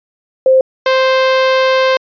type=tone pair in turn; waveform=sine / sawtooth; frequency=523.3 / 523.3 Hz; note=C5 / C5; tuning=0 / 0 cents; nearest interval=unison; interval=0 cents; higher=neither; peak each=-5 dBFS; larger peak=neither; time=0.46-0.61 / 0.86-1.97 s; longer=second; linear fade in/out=2 ms; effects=resampled to 11025 Hz